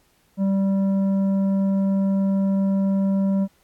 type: tone with tanh clipping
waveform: triangle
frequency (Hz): 194.8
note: G3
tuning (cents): -11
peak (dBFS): -19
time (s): 0.37-3.48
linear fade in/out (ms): 50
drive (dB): 12
effects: pink hiss -62 dBFS RMS until 3.63 s + AAC 64 kbps